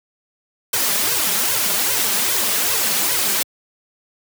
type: noise with flanger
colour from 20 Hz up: white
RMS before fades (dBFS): -19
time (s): 0.73-3.43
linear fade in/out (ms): 5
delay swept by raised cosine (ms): 1.9 to 5.1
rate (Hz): 2.5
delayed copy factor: +1
effects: high-pass 100 Hz 12 dB/octave